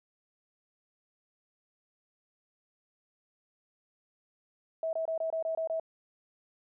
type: tone bursts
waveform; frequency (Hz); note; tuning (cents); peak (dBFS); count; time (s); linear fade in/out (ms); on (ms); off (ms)
sine; 648; E5; -30; -29; 8; 4.83-5.798; 2; 100; 24
effects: none